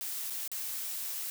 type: noise with dropouts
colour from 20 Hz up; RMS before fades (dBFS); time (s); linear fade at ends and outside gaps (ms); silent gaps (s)
blue; -37; 0.01-1.3; 0; 0.3-0.305 / 0.477-0.516
effects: none